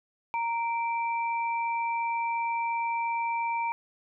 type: tone pair together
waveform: sine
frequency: 928.6 / 2340 Hz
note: A#5 / D7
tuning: -7 / -7 cents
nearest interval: octave + major third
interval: 1600 cents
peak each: -27 / -35 dBFS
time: 0.34-3.72 s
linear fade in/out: 0 ms
effects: none